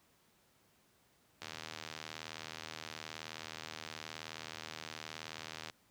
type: click train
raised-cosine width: 0.2 ms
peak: -25 dBFS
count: 339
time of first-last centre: 1.42-5.698 s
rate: 79 Hz
effects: pink hiss -70 dBFS RMS until 5.9 s + high-pass 80 Hz 12 dB/octave